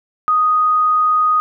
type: tone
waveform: sine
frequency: 1244.5 Hz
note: D#6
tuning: in tune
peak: -11 dBFS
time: 0.28-1.4 s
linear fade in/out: 0 ms
effects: none